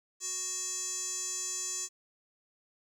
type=tone with band-pass filter; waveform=square; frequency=370 Hz; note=F#4; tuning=in tune; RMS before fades=-36 dBFS; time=0.2-1.89 s; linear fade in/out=50 ms; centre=6800 Hz; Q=9.3; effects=11-bit